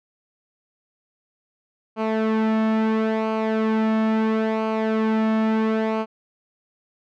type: tone with flanger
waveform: sawtooth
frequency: 220 Hz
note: A3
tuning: in tune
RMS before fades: -21 dBFS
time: 1.96-6.06 s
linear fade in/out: 50 ms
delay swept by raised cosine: 0.55 to 2.05 ms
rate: 0.74 Hz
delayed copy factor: -0.6
effects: low-pass 2000 Hz 12 dB/octave